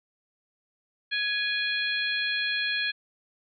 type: harmonic tone with a mistuned harmonic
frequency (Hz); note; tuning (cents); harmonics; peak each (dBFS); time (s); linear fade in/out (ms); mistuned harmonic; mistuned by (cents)
835; G#5; +9; 2 / 3 / 4 / 5; -29 / -31 / -32 / -33; 1.11-2.92; 20; 3; -28
effects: none